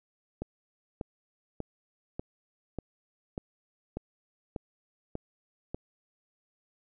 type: click train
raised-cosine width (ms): 2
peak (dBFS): -21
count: 10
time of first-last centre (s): 0.42-5.745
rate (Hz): 1.69
effects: none